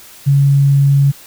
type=tone; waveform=sine; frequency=139.8 Hz; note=C#3; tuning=15 cents sharp; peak=-7 dBFS; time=0.26-1.12 s; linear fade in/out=20 ms; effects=white hiss -39 dBFS RMS until 1.26 s